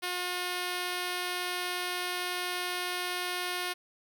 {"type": "tone", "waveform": "5% pulse", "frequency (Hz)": 358.9, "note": "F4", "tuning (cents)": 47, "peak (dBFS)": -20, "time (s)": [0.02, 3.74], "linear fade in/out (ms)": 20, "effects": []}